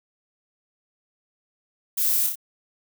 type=noise with echo; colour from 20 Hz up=violet; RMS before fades=-24 dBFS; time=1.97-2.27 s; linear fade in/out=10 ms; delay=29 ms; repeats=3; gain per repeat=-3 dB; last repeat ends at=2.357 s; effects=none